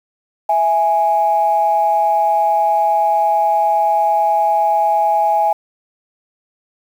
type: tone pair together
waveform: sine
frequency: 660 / 830.6 Hz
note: E5 / G#5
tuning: +2 / 0 cents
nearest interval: major third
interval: 398 cents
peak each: -17 / -12 dBFS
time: 0.49-5.53 s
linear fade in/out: 5 ms
effects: tanh soft clip ceiling -4 dBFS + 7-bit